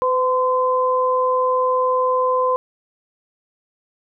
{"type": "tone pair together", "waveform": "sine", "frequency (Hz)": [507, 1027.6], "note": ["B4", "C6"], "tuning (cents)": [45, -32], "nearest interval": "octave", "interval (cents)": 1223, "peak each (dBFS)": -18, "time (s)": [0.02, 2.56], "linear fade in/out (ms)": 0, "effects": []}